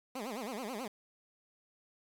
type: tone with vibrato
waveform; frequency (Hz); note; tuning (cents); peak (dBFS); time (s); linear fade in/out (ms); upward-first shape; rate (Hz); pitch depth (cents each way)
15% pulse; 233.1; A#3; 0; -32; 0.15-0.88; 5; sine; 9.3; 250
effects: 10-bit